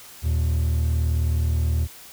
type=tone pair together; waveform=triangle; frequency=78.2 / 117.17 Hz; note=D#2 / A#2; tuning=+9 / +9 cents; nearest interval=perfect fifth; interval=700 cents; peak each=-17 / -25 dBFS; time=0.22-1.88 s; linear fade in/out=50 ms; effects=tanh soft clip ceiling -10 dBFS + white hiss -44 dBFS RMS until 2.12 s